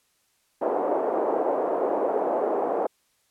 white band-pass noise, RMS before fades -25 dBFS, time 0.61-2.87 s, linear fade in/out 10 ms, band 340 to 730 Hz, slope 24 dB/octave, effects white hiss -68 dBFS RMS until 3.3 s + low-pass 12000 Hz 12 dB/octave

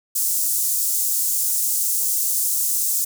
pink high-pass noise, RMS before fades -21 dBFS, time 0.15-3.05 s, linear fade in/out 10 ms, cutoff 7100 Hz, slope 24 dB/octave, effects none

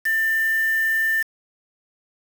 sine tone with quantisation, 1789 Hz, A6, 28 cents sharp, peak -18 dBFS, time 0.05-1.23 s, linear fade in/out 10 ms, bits 5, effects none

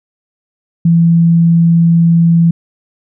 sine tone, 167.7 Hz, E3, 30 cents sharp, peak -5 dBFS, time 0.85-2.51 s, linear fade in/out 5 ms, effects none

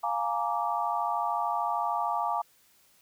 sine chord, Bb dominant seventh, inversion second, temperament just, 699.2 / 839.1 / 932.3 / 1165.4 Hz, F5 / Ab5 / Bb5 / D6, +2 / +18 / 0 / -14 cents, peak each -32 dBFS, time 0.03-2.42 s, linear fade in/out 10 ms, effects white hiss -63 dBFS RMS until 3.01 s

